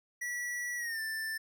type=tone with pitch glide; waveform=square; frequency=1944 to 1772.4 Hz; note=B6 to A6; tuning=-28 to +12 cents; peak=-35 dBFS; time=0.21-1.38 s; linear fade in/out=10 ms; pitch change=-160 cents; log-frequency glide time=0.77-1 s; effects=none